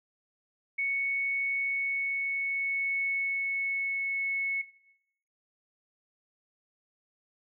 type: tone with pitch glide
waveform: sine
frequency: 2217 to 2200 Hz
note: C#7 to C#7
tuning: 0 to -14 cents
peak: -27 dBFS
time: 0.78-4.62 s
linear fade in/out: 10 ms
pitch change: -14 cents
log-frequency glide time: 1.58-4.35 s
effects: noise-tail reverb RT60 0.8 s tail -18 dB re dry